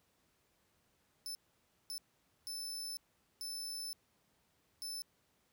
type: tone bursts at uneven times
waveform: sawtooth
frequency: 5274 Hz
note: E8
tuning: in tune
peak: -38 dBFS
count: 5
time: 1.26-1.35 / 1.9-1.98 / 2.47-2.97 / 3.41-3.93 / 4.82-5.02 s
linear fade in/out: 0 ms
effects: pink hiss -75 dBFS RMS until 5.52 s + high-pass 60 Hz 12 dB/octave